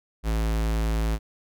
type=tone; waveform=square; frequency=54.8 Hz; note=A1; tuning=6 cents flat; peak=-23 dBFS; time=0.23-1.19 s; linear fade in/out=50 ms; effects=none